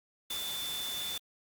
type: tone in noise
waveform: sine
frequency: 3520 Hz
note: A7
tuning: in tune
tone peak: -36 dBFS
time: 0.3-1.18 s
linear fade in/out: 5 ms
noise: white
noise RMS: -40 dBFS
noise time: 0.3-1.18 s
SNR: +1 dB
effects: Opus 48 kbps